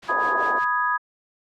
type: noise with tremolo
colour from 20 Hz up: white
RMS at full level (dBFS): -35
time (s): 0.02-0.65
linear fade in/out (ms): 10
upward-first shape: sine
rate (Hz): 5.2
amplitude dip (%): 90
type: chord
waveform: sine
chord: G# minor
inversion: first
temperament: equal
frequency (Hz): 987.8 / 1244.5 / 1661.2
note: B5 / D#6 / G#6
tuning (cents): 0 / 0 / 0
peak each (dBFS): -24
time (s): 0.08-0.98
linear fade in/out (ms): 20
type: band-pass noise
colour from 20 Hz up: pink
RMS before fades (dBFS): -30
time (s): 0.09-0.59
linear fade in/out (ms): 5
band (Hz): 380 to 1000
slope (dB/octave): 24
effects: low-pass 3000 Hz 12 dB/octave